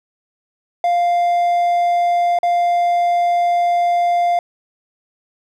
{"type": "tone with dropouts", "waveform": "triangle", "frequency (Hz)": 698.5, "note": "F5", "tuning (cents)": 0, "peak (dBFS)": -11, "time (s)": [0.84, 4.39], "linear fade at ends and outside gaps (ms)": 2, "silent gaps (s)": [2.388, 2.431], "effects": []}